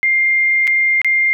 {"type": "tone with dropouts", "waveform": "sine", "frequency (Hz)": 2108, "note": "C7", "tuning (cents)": 12, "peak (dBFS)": -11, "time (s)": [0.03, 1.33], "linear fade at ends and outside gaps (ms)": 0, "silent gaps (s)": [[0.671, 0.676], [1.016, 1.046]], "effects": []}